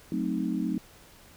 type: chord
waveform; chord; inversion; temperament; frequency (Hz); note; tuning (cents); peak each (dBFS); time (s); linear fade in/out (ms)
sine; F# diminished seventh; none; equal; 185 / 220 / 261.6 / 311.1; F#3 / A3 / C4 / Eb4; 0 / 0 / 0 / 0; -32; 0.12-0.78; 2
effects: pink hiss -54 dBFS RMS until 1.36 s